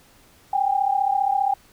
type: tone pair together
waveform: sine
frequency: 776 / 811 Hz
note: G5 / G#5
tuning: -18 / -41 cents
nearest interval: minor second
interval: 77 cents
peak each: -21 dBFS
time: 0.53-1.54 s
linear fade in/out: 5 ms
effects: pink hiss -54 dBFS RMS until 1.72 s